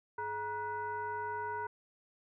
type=tone with frequency modulation; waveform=sine; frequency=950 Hz; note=A#5; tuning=33 cents sharp; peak=-35 dBFS; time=0.18-1.67 s; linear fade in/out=5 ms; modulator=525 Hz; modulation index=0.91; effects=none